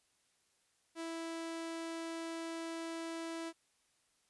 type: tone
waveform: sawtooth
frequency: 329.6 Hz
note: E4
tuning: in tune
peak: -36 dBFS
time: 0.95-3.53 s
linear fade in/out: 50 ms
effects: white hiss -75 dBFS RMS until 4.29 s + resampled to 24000 Hz